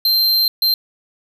square tone bursts at uneven times, 4145 Hz, C8, 17 cents flat, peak -13 dBFS, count 2, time 0.05-0.48 / 0.62-0.74 s, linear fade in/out 2 ms, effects none

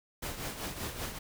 pink noise with tremolo, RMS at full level -36 dBFS, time 0.22-1.19 s, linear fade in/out 10 ms, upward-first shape triangle, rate 5.2 Hz, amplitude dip 65%, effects none

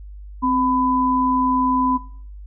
sine tone pair together, 260 / 1001.1 Hz, C4 / B5, -11 / +23 cents, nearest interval octave + major seventh, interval 2334 cents, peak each -19 dBFS, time 0.42-1.98 s, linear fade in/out 20 ms, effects noise-tail reverb RT60 0.5 s tail -17 dB re dry + added 50 Hz sine -34 dBFS peak until 2.46 s

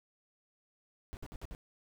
brown noise bursts, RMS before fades -43 dBFS, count 5, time 1.13-1.549 s, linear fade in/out 0 ms, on 39 ms, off 56 ms, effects none

